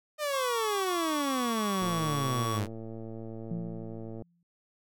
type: exponential sweep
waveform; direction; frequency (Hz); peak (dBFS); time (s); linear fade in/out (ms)
sawtooth; down; 615 to 98; -25; 0.18-2.68; 50
type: tone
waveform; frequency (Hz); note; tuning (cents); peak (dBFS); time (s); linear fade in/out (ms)
square; 1125; C#6; +25; -33; 0.3-2.61; 50
type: click train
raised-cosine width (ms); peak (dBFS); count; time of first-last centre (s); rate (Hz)
2; -29; 270; 1.82-4.222; 112
type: tone with exponential decay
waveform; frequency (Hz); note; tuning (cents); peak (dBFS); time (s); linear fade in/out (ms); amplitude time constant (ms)
sine; 171.9; F3; -27; -30; 3.51-4.43; 2; 200
effects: none